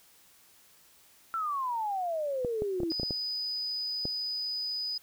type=exponential sweep; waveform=sine; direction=down; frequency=1365 to 319.2 Hz; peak=-29 dBFS; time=1.34-2.92 s; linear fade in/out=0 ms
type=clicks; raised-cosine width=2 ms; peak=-21 dBFS; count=8; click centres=2.448 / 2.621 / 2.803 / 2.833 / 2.998 / 3.032 / 3.108 / 4.054 s
type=tone; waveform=sine; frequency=4978 Hz; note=D#8; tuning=in tune; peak=-31 dBFS; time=2.9-4.98 s; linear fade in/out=5 ms
effects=white hiss -60 dBFS RMS until 5.02 s